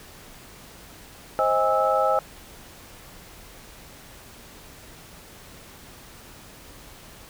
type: tone cluster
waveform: sine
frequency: 527 / 629 / 816 / 1309 Hz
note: C5 / D#5 / G#5 / E6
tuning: +12 / +19 / -31 / -13 cents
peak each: -24 dBFS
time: 1.39-2.19 s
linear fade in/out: 0 ms
effects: pink hiss -46 dBFS RMS until 7.29 s